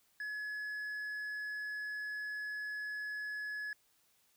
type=tone with hard clipping; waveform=sine; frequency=1697 Hz; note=G#6; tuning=37 cents sharp; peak=-39 dBFS; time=0.2-3.73 s; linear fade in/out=2 ms; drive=3 dB; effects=white hiss -72 dBFS RMS until 4.36 s